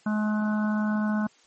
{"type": "harmonic tone", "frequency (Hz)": 212.5, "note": "G#3", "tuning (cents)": 40, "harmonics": [1, 3, 4, 5, 6, 7], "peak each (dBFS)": [-23, -37, -39, -38, -42, -36], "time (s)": [0.06, 1.27], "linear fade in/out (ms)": 5, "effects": ["white hiss -59 dBFS RMS until 1.46 s", "MP3 32 kbps"]}